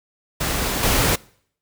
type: noise with level steps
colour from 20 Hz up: pink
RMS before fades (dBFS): -23 / -18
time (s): 0.4-1.16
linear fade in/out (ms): 10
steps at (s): 0.83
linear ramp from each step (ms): 2
effects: noise-tail reverb RT60 0.6 s tail -24 dB re dry

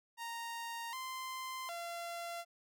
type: tone with pitch steps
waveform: sawtooth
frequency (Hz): 929 / 1039 / 685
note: A#5 / C6 / F5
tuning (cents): -6 / -12 / -34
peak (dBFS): -37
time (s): 0.17-2.45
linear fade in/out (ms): 50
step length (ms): 760
effects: none

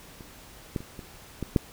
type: clicks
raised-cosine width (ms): 3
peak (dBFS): -30 / -15 / -27 / -27 / -17 / -7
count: 6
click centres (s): 0.208 / 0.762 / 0.805 / 0.992 / 1.427 / 1.562
effects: pink hiss -49 dBFS RMS until 1.72 s

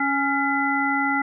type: harmonic tone with a mistuned harmonic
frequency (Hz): 277.2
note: C#4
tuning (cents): 0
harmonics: 1 / 3 / 5 / 7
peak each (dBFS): -25 / -25 / -25 / -25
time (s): 0-1.22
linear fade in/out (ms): 5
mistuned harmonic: 7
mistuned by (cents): +60
effects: none

